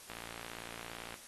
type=click train; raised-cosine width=0.3 ms; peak=-28 dBFS; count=61; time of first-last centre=0.1-1.142 s; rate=57.6 Hz; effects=white hiss -53 dBFS RMS until 1.27 s + AAC 32 kbps